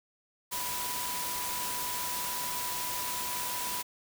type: tone in noise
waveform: sine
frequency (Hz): 984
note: B5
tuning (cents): -7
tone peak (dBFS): -38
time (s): 0.51-3.83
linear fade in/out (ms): 20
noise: white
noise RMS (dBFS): -35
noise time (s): 0.51-3.83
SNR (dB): -6
effects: none